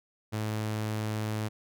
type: tone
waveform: sawtooth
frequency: 107.9 Hz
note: A2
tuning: 33 cents flat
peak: -26 dBFS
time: 0.32-1.49 s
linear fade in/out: 20 ms
effects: none

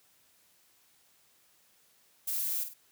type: noise with echo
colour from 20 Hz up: violet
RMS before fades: -33 dBFS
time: 2.27-2.64 s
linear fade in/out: 10 ms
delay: 50 ms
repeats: 2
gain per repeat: -8 dB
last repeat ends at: 2.74 s
effects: white hiss -66 dBFS RMS until 2.91 s + high-pass 60 Hz 12 dB/octave

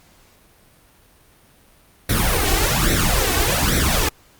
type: noise with flanger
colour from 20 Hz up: pink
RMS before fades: -18 dBFS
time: 2.09-4.09 s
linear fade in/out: 5 ms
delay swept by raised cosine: 0.51 to 2.71 ms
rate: 1.2 Hz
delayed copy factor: +0.75
effects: pink hiss -53 dBFS RMS until 4.39 s + Opus 48 kbps

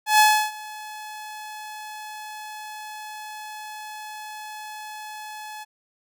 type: tone with ADSR envelope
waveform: sawtooth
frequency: 854 Hz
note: G#5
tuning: 48 cents sharp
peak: -8 dBFS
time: 0.06-5.65 s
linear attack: 130 ms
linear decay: 320 ms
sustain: -23 dB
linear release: 25 ms
effects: none

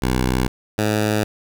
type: tone pair in turn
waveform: 10% pulse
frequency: 63.2 / 106.57 Hz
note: B1 / G#2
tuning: +41 / +45 cents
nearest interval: major sixth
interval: 904 cents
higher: second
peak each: -9 dBFS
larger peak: neither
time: 0.02-0.48 / 0.78-1.24 s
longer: neither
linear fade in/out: 5 ms
effects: none

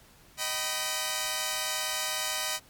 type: chord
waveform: 5% pulse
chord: Eb augmented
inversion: none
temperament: equal with one note detuned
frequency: 622.3 / 768.7 / 987.8 Hz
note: Eb5 / G5 / B5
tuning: 0 / -34 / 0 cents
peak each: -22 / -23 / -21 dBFS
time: 0.37-2.6 s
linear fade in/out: 50 ms
effects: pink hiss -57 dBFS RMS until 2.69 s + MP3 96 kbps

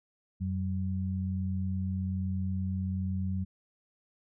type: tone pair together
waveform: sine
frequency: 90.6 / 189.39 Hz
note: F#2 / F#3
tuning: -36 / +41 cents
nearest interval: octave + minor second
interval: 1277 cents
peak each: -31 / -33 dBFS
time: 0.4-3.45 s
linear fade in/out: 20 ms
effects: none

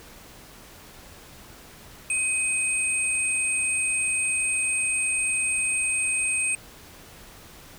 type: tone pair together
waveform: sine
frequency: 2520 / 8562 Hz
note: D#7 / C9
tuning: +21 / +39 cents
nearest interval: octave + major sixth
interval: 2118 cents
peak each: -25 dBFS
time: 2.1-6.55 s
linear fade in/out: 2 ms
effects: pink hiss -47 dBFS RMS until 7.78 s

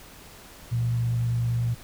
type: tone with frequency modulation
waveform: sine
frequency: 118.3 Hz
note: A#2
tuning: 26 cents sharp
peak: -22 dBFS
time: 0.71-1.75 s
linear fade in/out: 20 ms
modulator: 50.5 Hz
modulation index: 0.26
effects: pink hiss -47 dBFS RMS until 1.83 s

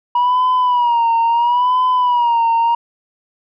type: tone with vibrato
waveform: sine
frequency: 964 Hz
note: B5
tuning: 42 cents flat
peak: -9 dBFS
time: 0.15-2.75 s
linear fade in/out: 5 ms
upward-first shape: sine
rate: 0.74 Hz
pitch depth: 83 cents each way
effects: tanh soft clip ceiling -10 dBFS

